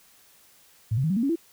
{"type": "tone with pitch steps", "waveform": "sine", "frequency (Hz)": [110, 132.33, 159.2, 191.52, 230.4, 277.2, 333.5], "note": ["A2", "C3", "D#3", "G3", "A#3", "C#4", "E4"], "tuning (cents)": [0, 20, 40, -40, -20, 0, 20], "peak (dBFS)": -21, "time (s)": [0.91, 1.358], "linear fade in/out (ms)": 10, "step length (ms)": 64, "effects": ["white hiss -57 dBFS RMS until 1.52 s"]}